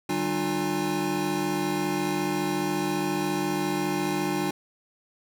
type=tone cluster; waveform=square; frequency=148.1 / 191.5 / 301 / 355.5 / 818 Hz; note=D3 / G3 / D4 / F4 / G#5; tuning=+15 / -40 / +43 / +31 / -26 cents; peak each=-37 / -33 / -30 / -31 / -34 dBFS; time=0.09-4.51 s; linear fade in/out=5 ms; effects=none

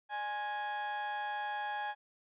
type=tone with amplitude modulation; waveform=30% pulse; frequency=830.6 Hz; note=G#5; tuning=in tune; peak=-30 dBFS; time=0.09-1.95 s; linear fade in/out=50 ms; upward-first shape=sine; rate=233 Hz; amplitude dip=50%; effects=resampled to 8000 Hz

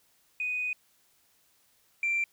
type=tone pair in turn; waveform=sine; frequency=2489 / 2357 Hz; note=D#7 / D7; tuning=0 / +6 cents; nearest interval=minor second; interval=94 cents; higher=first; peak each=-28 / -24 dBFS; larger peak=second; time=0.4-0.73 / 2.03-2.24 s; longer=first; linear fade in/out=2 ms; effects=tanh soft clip ceiling -22 dBFS + white hiss -67 dBFS RMS until 2.32 s

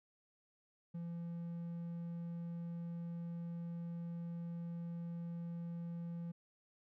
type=tone; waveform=triangle; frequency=170 Hz; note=F3; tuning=46 cents flat; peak=-39 dBFS; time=0.94-6.32 s; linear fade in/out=10 ms; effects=none

